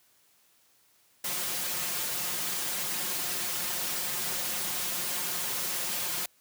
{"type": "noise with comb filter", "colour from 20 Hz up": "white", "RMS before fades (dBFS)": -32, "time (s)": [1.24, 6.26], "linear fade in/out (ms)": 5, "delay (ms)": 5.6, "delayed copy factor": 0.95, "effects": ["white hiss -65 dBFS RMS until 6.4 s", "high-pass 60 Hz 12 dB/octave"]}